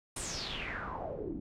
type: noise with low-pass filter sweep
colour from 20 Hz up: pink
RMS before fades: -39 dBFS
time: 0.16-1.4 s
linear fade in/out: 5 ms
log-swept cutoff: 9600 to 260 Hz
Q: 5.8
effects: none